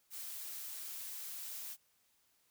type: noise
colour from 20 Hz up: blue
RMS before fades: -45 dBFS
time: 0.1-1.77 s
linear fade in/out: 50 ms
effects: white hiss -74 dBFS RMS until 2.5 s